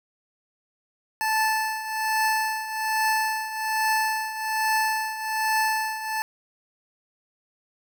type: tone with tremolo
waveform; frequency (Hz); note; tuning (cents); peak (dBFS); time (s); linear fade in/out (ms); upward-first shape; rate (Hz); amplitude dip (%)
25% pulse; 875; A5; -10; -16; 1.21-6.22; 0; triangle; 1.2; 75
effects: none